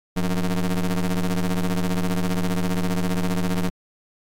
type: ring-modulated tone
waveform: 40% pulse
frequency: 92.5 Hz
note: F#2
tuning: in tune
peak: -16 dBFS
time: 0.16-3.7 s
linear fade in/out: 10 ms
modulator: 85 Hz
effects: AAC 64 kbps